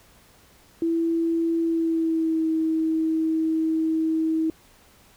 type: tone with pitch glide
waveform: sine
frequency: 331.4 to 320.1 Hz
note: E4 to D#4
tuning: +9 to +49 cents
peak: -20 dBFS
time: 0.82-4.5 s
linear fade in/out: 2 ms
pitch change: -60 cents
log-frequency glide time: 1.61-2.48 s
effects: pink hiss -55 dBFS RMS until 5.16 s